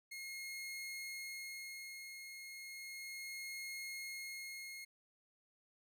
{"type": "tone with tremolo", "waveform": "sawtooth", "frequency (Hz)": 2152, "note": "C7", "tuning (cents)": 48, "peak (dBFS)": -40, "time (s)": [0.11, 4.85], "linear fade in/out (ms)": 10, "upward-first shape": "sine", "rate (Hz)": 0.34, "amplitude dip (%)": 45, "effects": []}